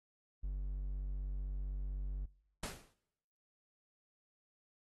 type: tone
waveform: triangle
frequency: 47.86 Hz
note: G1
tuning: 41 cents flat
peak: -34 dBFS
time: 0.43-2.26 s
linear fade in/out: 10 ms
type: noise with exponential decay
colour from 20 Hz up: pink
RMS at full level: -38 dBFS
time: 2.63-2.94 s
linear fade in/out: 5 ms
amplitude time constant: 66 ms
effects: noise-tail reverb RT60 0.9 s tail -24 dB re dry + AAC 32 kbps